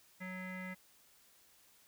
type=tone with low-pass filter; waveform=square; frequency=185 Hz; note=F#3; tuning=in tune; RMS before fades=-44 dBFS; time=0.2-0.75 s; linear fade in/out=20 ms; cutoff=2000 Hz; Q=8.2; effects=white hiss -66 dBFS RMS until 1.87 s